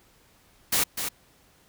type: noise with echo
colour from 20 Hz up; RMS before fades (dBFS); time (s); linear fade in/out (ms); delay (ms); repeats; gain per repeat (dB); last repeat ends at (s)
white; -23; 0.72-0.84; 10; 250; 1; -7; 1.09
effects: pink hiss -60 dBFS RMS until 1.68 s